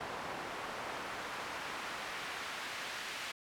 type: noise with band-pass filter sweep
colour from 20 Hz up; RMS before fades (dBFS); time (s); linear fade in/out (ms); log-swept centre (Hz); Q
pink; -42; 0-3.32; 10; 890 to 2300; 0.81
effects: none